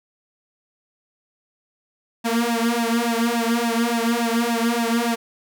sawtooth tone with flanger, 233.1 Hz, A#3, in tune, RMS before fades -21 dBFS, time 2.24-5.16 s, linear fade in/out 20 ms, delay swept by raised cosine 1.1 to 3.7 ms, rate 3.5 Hz, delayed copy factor +1, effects none

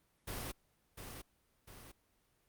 pink noise with echo, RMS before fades -42 dBFS, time 0.27-0.52 s, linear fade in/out 10 ms, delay 700 ms, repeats 2, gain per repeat -6 dB, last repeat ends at 1.92 s, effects pink hiss -75 dBFS RMS until 2.48 s + Opus 32 kbps

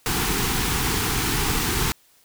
pink band-stop noise, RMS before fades -23 dBFS, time 0.06-1.92 s, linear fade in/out 0 ms, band 470 to 740 Hz, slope 96 dB/octave, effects white hiss -58 dBFS RMS until 2.24 s

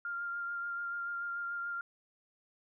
sine tone with vibrato, 1396.9 Hz, F6, in tune, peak -35 dBFS, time 0.05-1.81 s, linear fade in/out 2 ms, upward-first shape sine, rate 6.9 Hz, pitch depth 16 cents each way, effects none

